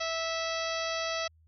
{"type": "harmonic tone", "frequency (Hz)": 655, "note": "E5", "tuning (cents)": -11, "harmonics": [1, 2, 3, 4, 5, 6, 7, 8, 9], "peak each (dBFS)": [-34, -37, -39, -40, -41, -42, -42, -43, -44], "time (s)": [0, 1.28], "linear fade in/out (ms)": 10, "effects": ["added 80 Hz sine -59 dBFS peak until 1.47 s"]}